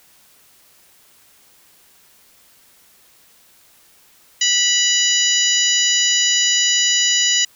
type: harmonic tone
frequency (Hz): 981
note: B5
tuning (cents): -12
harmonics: 2 / 3 / 4 / 5 / 6 / 7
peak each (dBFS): -23 / -18 / -23 / -24 / -22 / -19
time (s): 4.41-7.45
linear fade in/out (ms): 5
effects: white hiss -52 dBFS RMS until 7.55 s